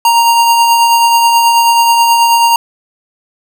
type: tone with tremolo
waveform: square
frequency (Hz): 932.3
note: A#5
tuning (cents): 0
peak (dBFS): -5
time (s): 0.05-2.56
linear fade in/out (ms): 2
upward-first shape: triangle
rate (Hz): 9.3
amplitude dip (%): 35
effects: none

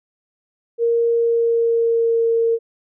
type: tone with pitch glide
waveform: sine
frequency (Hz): 466.2 to 459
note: A#4 to A#4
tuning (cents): 0 to -27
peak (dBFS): -14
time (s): 0.78-2.59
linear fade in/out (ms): 50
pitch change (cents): -27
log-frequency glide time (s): 1.09-2.28
effects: none

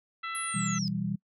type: harmonic tone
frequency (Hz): 666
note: E5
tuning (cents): +18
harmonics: 2 / 3 / 4 / 5 / 6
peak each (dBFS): -35 / -39 / -43 / -46 / -48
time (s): 0.23-0.79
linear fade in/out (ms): 10
type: linear sweep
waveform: sine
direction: down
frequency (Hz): 10780 to 4900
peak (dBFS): -34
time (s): 0.35-0.88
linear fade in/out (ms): 0
type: chord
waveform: sine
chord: E minor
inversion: second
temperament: equal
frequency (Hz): 123.47 / 164.81 / 196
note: B2 / E3 / G3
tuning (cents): 0 / 0 / 0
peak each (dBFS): -36 / -33 / -31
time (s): 0.54-1.16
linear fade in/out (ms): 10
effects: noise-tail reverb RT60 0.1 s tail -25 dB re dry

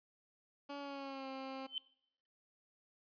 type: tone with pitch glide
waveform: 15% pulse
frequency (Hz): 283.7 to 266.2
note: C#4 to C4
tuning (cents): +40 to +30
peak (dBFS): -37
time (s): 0.69-1.67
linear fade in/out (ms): 10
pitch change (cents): -110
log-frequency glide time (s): 0.79-1.28
type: tone with exponential growth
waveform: sine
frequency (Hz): 3074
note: G7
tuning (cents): -35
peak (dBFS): -33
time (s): 1.65-1.78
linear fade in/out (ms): 1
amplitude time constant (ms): 27
effects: noise-tail reverb RT60 0.7 s tail -21 dB re dry + resampled to 11025 Hz

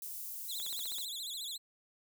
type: high-pass noise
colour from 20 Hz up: white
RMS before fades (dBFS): -43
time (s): 0.02-1.05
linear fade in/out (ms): 2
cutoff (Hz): 10000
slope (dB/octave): 12
type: tone with vibrato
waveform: sawtooth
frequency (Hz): 3711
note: A#7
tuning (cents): -9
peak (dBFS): -36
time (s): 0.48-1.58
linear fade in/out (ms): 20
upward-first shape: sine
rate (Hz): 14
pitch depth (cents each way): 190
type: click train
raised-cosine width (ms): 0.3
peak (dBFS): -35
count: 7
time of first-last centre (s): 0.6-0.985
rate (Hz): 15.6
effects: none

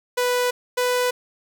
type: tone pair in turn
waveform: sawtooth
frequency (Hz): 493.9 / 496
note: B4 / B4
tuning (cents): 0 / +7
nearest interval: unison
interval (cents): 7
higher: second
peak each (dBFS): -15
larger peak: neither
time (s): 0.17-0.51 / 0.77-1.11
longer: neither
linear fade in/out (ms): 10
effects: none

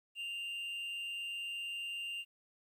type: tone with amplitude modulation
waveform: triangle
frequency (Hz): 2788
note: F7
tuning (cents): -4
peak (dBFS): -35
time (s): 0.15-2.25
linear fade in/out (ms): 50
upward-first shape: sine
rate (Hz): 205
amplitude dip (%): 40
effects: 12-bit

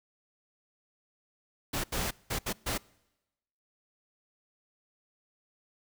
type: noise bursts at uneven times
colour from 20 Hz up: pink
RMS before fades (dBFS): -32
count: 5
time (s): 1.73-1.84 / 1.92-2.11 / 2.3-2.39 / 2.46-2.53 / 2.66-2.78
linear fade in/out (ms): 10
effects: noise-tail reverb RT60 1.0 s tail -25 dB re dry

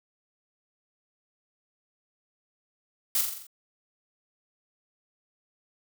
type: noise with echo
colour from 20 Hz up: blue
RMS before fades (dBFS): -25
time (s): 3.15-3.21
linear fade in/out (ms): 2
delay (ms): 43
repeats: 6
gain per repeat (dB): -4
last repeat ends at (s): 3.468
effects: none

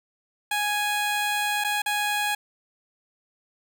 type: tone with dropouts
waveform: 15% pulse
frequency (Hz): 830.6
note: G#5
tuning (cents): 0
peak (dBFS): -17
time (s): 0.51-2.35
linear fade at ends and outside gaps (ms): 5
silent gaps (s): 1.64-1.645 / 1.82-1.86
effects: none

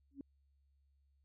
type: tone with exponential growth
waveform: sine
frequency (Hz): 277.2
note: C#4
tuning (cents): 0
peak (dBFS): -40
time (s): 0.11-0.21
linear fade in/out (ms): 2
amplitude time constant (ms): 21
effects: added 69 Hz sine -70 dBFS peak until 1.24 s

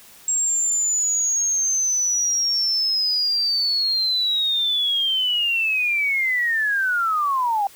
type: linear sweep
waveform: sine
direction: down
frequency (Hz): 7580 to 777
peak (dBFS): -18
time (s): 0.28-7.67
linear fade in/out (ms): 2
effects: white hiss -47 dBFS RMS until 7.75 s

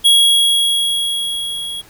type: tone with level ramp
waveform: square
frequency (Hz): 3315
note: G#7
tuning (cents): -4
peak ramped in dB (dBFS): -7 to -24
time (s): 0.04-1.82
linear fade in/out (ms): 20
effects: pink hiss -45 dBFS RMS until 1.89 s

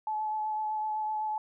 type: tone with vibrato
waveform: sine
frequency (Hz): 860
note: A5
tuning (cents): -40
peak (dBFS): -29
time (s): 0.07-1.38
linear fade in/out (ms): 2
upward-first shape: triangle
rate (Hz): 7.9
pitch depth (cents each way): 18
effects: none

